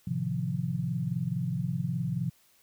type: chord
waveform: sine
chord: F dominant seventh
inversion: first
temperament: equal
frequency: 110 / 130.81 / 155.56 / 174.61 Hz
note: A2 / C3 / Eb3 / F3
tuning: 0 / 0 / 0 / 0 cents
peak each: -38 / -32 / -35 / -32 dBFS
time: 0.07-2.3 s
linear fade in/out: 5 ms
effects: white hiss -64 dBFS RMS until 2.62 s